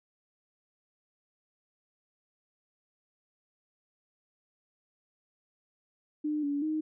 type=tone with pitch steps; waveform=sine; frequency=301.2 / 286.2 / 310.5 Hz; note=D4 / D4 / D#4; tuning=+44 / -45 / -3 cents; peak=-28 dBFS; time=6.24-6.81 s; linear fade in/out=10 ms; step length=190 ms; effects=none